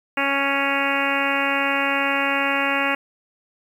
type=harmonic tone; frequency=277.5 Hz; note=C#4; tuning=2 cents sharp; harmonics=1 / 2 / 3 / 4 / 5 / 6 / 7 / 8 / 9 / 10; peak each=-28 / -28 / -28 / -28 / -28 / -28 / -28 / -28 / -28 / -28 dBFS; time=0.17-2.95 s; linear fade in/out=5 ms; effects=8-bit